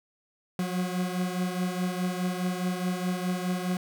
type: beating tone pair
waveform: 40% pulse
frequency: 180 / 184.8 Hz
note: F#3 / F#3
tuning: -47 / -2 cents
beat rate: 4.8 Hz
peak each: -28 / -32 dBFS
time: 0.59-3.77 s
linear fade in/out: 2 ms
effects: none